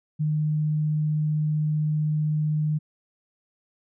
sine tone, 152.6 Hz, D#3, 33 cents flat, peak -21 dBFS, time 0.19-2.79 s, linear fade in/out 20 ms, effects none

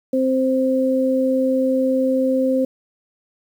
sine tone pair together, 261.6 / 523.2 Hz, C4 / C5, 0 / 0 cents, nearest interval octave, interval 1200 cents, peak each -18 dBFS, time 0.13-2.65 s, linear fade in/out 5 ms, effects 8-bit

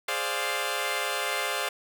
10% pulse chord, D half-diminished seventh, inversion second, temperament equal, 415.3 / 523.3 / 587.3 / 698.5 Hz, Ab4 / C5 / D5 / F5, 0 / 0 / 0 / 0 cents, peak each -26 / -24 / -25 / -24 dBFS, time 0.08-1.69 s, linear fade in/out 5 ms, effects none

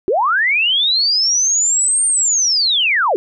sine linear two-way sweep, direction up then down, 337 to 8870 to 337 Hz, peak -12 dBFS, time 0.08-3.16 s, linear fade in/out 0 ms, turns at 2.06 s, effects none

